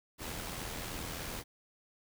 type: noise with amplitude modulation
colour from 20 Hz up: pink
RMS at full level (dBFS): -39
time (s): 0.18-1.44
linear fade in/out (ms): 50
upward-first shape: sine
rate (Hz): 83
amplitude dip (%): 40
effects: none